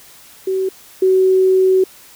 sine tone pair in turn, 379.6 / 376.3 Hz, F#4 / F#4, +44 / +29 cents, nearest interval unison, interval 15 cents, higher first, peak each -15 / -9 dBFS, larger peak second, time 0.47-0.69 / 1.02-1.84 s, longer second, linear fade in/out 5 ms, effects white hiss -43 dBFS RMS until 2.15 s

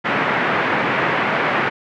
white band-pass noise, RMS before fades -19 dBFS, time 0.04-1.7 s, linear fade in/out 20 ms, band 130 to 2100 Hz, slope 24 dB/octave, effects none

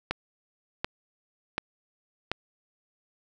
click train, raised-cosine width 0.3 ms, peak -11 dBFS, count 4, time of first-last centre 0.11-2.316 s, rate 1.36 Hz, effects none

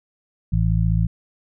harmonic tone, 55 Hz, A1, in tune, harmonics 1 / 2 / 3, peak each -20 / -20 / -21 dBFS, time 0.52-1.07 s, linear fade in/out 10 ms, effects none

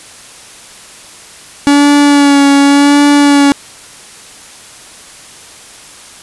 45% pulse tone with vibrato, 284.5 Hz, C#4, 45 cents sharp, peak -4 dBFS, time 1.67-3.52 s, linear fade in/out 0 ms, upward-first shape sine, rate 0.89 Hz, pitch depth 26 cents each way, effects white hiss -34 dBFS RMS until 6.22 s + resampled to 24000 Hz

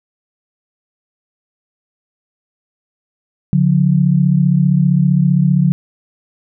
sine tone pair together, 143.7 / 178.98 Hz, D3 / F3, -37 / +43 cents, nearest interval major third, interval 380 cents, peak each -12 dBFS, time 3.53-5.72 s, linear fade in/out 0 ms, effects none

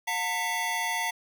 square tone cluster, 719 / 905 / 1984 / 2197 / 3382 Hz, F#5 / A5 / B6 / C#7 / G#7, -50 / +48 / +7 / -16 / +31 cents, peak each -37 / -32 / -32 / -38 / -39 dBFS, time 0.07-1.11 s, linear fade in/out 10 ms, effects none

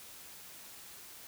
silence, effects white hiss -51 dBFS RMS until 1.27 s

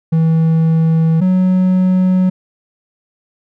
triangle tone pair in turn, 162 / 184.85 Hz, E3 / F#3, -30 / -1 cents, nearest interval major second, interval 229 cents, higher second, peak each -7 dBFS, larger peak neither, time 0.12-1.21 / 1.21-2.3 s, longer neither, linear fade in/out 10 ms, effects none

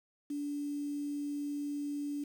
sine tone with quantisation, 289.3 Hz, D4, 26 cents flat, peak -34 dBFS, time 0.3-2.24 s, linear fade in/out 5 ms, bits 9, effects none

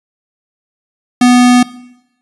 square tone, 246.9 Hz, B3, in tune, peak -5 dBFS, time 1.21-1.63 s, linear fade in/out 5 ms, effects noise-tail reverb RT60 0.9 s tail -19 dB re dry + resampled to 24000 Hz

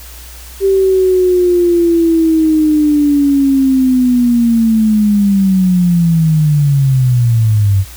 sine linear sweep, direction down, 392 to 94.6 Hz, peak -7 dBFS, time 0.6-7.85 s, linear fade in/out 50 ms, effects added 60 Hz sine -32 dBFS peak until 7.96 s + white hiss -35 dBFS RMS until 7.96 s

